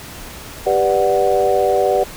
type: chord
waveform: sine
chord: G major seventh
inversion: none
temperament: equal with one note detuned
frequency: 392 / 491.3 / 587.3 / 740 Hz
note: G4 / B4 / D5 / F#5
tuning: 0 / -9 / 0 / 0 cents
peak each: -18 dBFS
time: 0.66-2.04 s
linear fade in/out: 10 ms
effects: pink hiss -34 dBFS RMS until 2.16 s